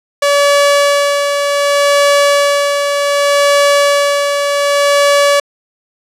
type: tone with tremolo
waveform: sawtooth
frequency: 571 Hz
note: D5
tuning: 49 cents flat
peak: -3 dBFS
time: 0.22-5.4 s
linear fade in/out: 5 ms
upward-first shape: sine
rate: 0.66 Hz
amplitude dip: 45%
effects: low-pass 10000 Hz 12 dB/octave